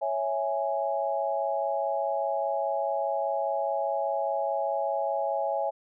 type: chord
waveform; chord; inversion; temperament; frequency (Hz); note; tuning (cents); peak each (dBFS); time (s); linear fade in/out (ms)
sine; C# minor; none; equal; 554.4 / 659.3 / 830.6; C#5 / E5 / G#5; 0 / 0 / 0; -30; 0.01-5.71; 20
effects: none